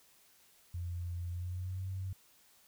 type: tone with pitch glide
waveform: sine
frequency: 87.2 to 94.54 Hz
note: F2 to F#2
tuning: -2 to +38 cents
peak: -36 dBFS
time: 0.74-2.13 s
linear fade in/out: 5 ms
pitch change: +140 cents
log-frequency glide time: 1.3-1.85 s
effects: white hiss -65 dBFS RMS until 2.67 s